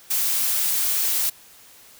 blue noise, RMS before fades -22 dBFS, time 0.1-1.3 s, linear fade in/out 10 ms, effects white hiss -49 dBFS RMS until 1.99 s

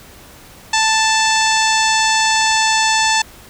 harmonic tone, 881 Hz, A5, 2 cents sharp, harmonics 1 / 2 / 3 / 4 / 5 / 6 / 7 / 8 / 9, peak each -16 / -19 / -21 / -22 / -23 / -24 / -24 / -25 / -26 dBFS, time 0.73-3.22 s, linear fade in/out 5 ms, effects pink hiss -41 dBFS RMS until 3.49 s

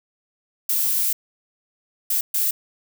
violet noise bursts at uneven times, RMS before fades -21 dBFS, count 3, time 0.69-1.13 / 2.1-2.21 / 2.34-2.51 s, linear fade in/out 5 ms, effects none

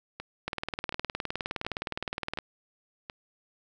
two click trains, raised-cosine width 0.3 ms, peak -15 / -21 dBFS, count 38 / 5, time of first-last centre 0.48-2.387 / 0.2-3.099 s, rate 19.4 / 1.38 Hz, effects none

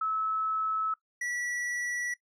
sine / square tone pair in turn, 1299 / 1946.3 Hz, E6 / B6, -26 / -26 cents, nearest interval perfect fifth, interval 700 cents, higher second, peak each -27 / -32 dBFS, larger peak first, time 0.01-0.94 / 1.21-2.14 s, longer neither, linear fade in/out 5 ms, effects noise-tail reverb RT60 0.1 s tail -18 dB re dry + low-pass 9000 Hz 12 dB/octave

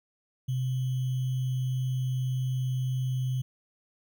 sine tone with sample-and-hold, 128.7 Hz, C3, 28 cents flat, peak -26 dBFS, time 0.48-3.42 s, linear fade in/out 10 ms, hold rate 3150 Hz, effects none

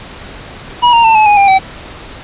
square tone with pitch steps, 967 / 930.3 / 895 / 861 / 828.3 / 796.9 / 766.6 Hz, B5 / A#5 / A5 / A5 / G#5 / G5 / G5, -37 / -4 / +29 / -38 / -5 / +28 / -39 cents, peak -5 dBFS, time 0.82-1.59 s, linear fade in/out 20 ms, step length 110 ms, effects pink hiss -30 dBFS RMS until 2.23 s + resampled to 8000 Hz

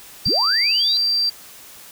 sine tone, 4699 Hz, D8, in tune, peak -16 dBFS, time 0.25-1.3 s, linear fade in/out 10 ms
sine linear sweep, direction up, 73.5 to 4114 Hz, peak -21 dBFS, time 0.26-0.97 s, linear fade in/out 0 ms
effects white hiss -42 dBFS RMS until 1.91 s

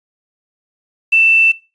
sine tone with quantisation, 2666 Hz, E7, 19 cents sharp, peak -7 dBFS, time 1.12-1.52 s, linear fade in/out 10 ms, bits 6, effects noise-tail reverb RT60 0.3 s tail -22 dB re dry + resampled to 22050 Hz

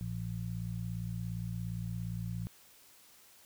harmonic tone, 57.3 Hz, A#1, 29 cents flat, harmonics 1 / 2 / 3, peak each -45 / -37 / -40 dBFS, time 0.01-2.47 s, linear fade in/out 0 ms, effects white hiss -60 dBFS RMS until 3.45 s

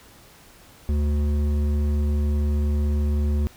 sine tone with hard clipping, 73.5 Hz, D2, 2 cents sharp, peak -21 dBFS, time 0.89-3.47 s, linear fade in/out 0 ms, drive 10 dB, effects pink hiss -50 dBFS RMS until 3.56 s

